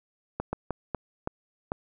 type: slowing click train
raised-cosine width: 1 ms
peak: -15 dBFS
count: 6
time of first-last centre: 0.4-1.719 s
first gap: 130 ms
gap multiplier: 1.36
effects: none